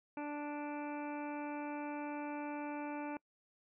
harmonic tone, 293.6 Hz, D4, in tune, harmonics 1 / 2 / 3 / 4 / 5 / 6 / 7 / 8 / 9, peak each -41 / -47 / -45 / -56 / -53 / -61 / -63 / -54 / -59 dBFS, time 0.17-3.17 s, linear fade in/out 2 ms, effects noise-tail reverb RT60 0.1 s tail -25 dB re dry

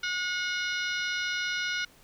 harmonic tone with a mistuned harmonic, 725 Hz, F#5, 35 cents flat, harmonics 2 / 3 / 4 / 5 / 6 / 7 / 8, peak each -31 / -35 / -37 / -39 / -41 / -42 / -43 dBFS, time 0.03-1.85 s, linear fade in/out 5 ms, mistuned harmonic 6, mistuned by -93 cents, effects pink hiss -58 dBFS RMS until 2.03 s

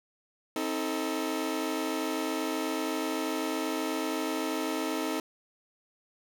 sawtooth chord, A diminished, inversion first, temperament just, 264 / 316.8 / 440 Hz, C4 / Eb4 / A4, +16 / +31 / 0 cents, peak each -31 / -28 / -32 dBFS, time 0.56-5.2 s, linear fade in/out 2 ms, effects none

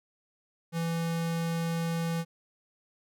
square tone, 166.5 Hz, E3, 18 cents sharp, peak -29 dBFS, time 0.72-2.25 s, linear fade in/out 50 ms, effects none

